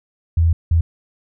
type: tone bursts at uneven times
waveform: sine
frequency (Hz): 82.9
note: E2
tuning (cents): +10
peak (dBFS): -11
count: 2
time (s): 0.37-0.53 / 0.71-0.81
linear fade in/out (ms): 5
effects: none